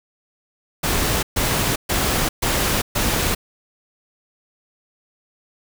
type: noise bursts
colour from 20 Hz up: pink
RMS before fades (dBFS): -20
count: 5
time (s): 0.83-3.35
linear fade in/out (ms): 10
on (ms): 400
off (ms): 130
effects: none